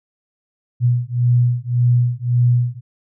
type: beating tone pair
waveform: sine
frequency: 121 / 122.8 Hz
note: B2 / B2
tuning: -35 / -9 cents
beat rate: 1.8 Hz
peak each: -16 dBFS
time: 0.8-2.81 s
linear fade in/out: 50 ms
effects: none